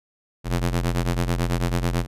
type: ring-modulated tone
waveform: sawtooth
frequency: 87.31 Hz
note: F2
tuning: in tune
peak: -14 dBFS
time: 0.44-2.07 s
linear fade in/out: 50 ms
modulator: 39.1 Hz
effects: resampled to 32000 Hz